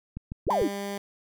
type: click train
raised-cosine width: 5 ms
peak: -22 dBFS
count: 4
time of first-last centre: 0.17-0.618 s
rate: 6.7 Hz
type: exponential two-way sweep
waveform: sine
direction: up then down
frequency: 261 to 1057 to 261 Hz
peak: -22 dBFS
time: 0.47-0.68 s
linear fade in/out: 10 ms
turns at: 0.51 s
type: tone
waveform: 15% pulse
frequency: 200.3 Hz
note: G3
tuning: 38 cents sharp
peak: -25 dBFS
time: 0.5-0.98 s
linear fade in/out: 5 ms
effects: none